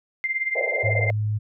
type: tone with tremolo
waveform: sine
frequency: 2093 Hz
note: C7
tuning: in tune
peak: -19 dBFS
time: 0.24-1.1 s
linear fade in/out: 0 ms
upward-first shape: triangle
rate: 18 Hz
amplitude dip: 85%
type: band-pass noise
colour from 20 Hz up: pink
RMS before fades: -28 dBFS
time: 0.55-1.11 s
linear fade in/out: 5 ms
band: 490 to 650 Hz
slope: 48 dB/octave
type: tone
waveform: sine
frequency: 106.2 Hz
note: G#2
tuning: 39 cents sharp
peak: -21 dBFS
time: 0.83-1.39 s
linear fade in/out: 20 ms
effects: none